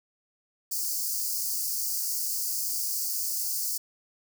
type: high-pass noise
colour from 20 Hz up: white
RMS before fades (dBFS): -30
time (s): 0.71-3.78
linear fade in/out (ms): 10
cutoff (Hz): 4500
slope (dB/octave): 96
effects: none